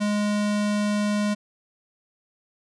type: tone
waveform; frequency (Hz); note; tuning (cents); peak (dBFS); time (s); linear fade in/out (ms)
square; 207.7; G#3; 0; -22; 0-1.35; 20
effects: resampled to 22050 Hz